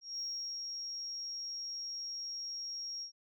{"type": "tone with ADSR envelope", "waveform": "sine", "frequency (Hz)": 5588, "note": "F8", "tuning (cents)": 0, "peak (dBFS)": -35, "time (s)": [0.01, 3.12], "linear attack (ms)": 180, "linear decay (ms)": 390, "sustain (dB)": -3, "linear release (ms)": 100, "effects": ["tanh soft clip ceiling -32 dBFS"]}